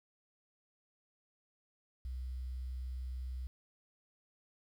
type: tone with quantisation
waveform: sine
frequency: 63.4 Hz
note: B1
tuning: 46 cents sharp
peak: -38 dBFS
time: 2.05-3.47 s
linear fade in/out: 0 ms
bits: 11
effects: none